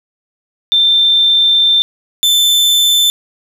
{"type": "tone pair in turn", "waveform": ["sine", "40% pulse"], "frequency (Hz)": [3572, 3535], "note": ["A7", "A7"], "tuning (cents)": [25, 7], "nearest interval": "unison", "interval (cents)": 18, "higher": "first", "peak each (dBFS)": [-7, -7], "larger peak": "neither", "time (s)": [[0.72, 1.82], [2.23, 3.1]], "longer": "first", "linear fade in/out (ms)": 0, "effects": ["7-bit"]}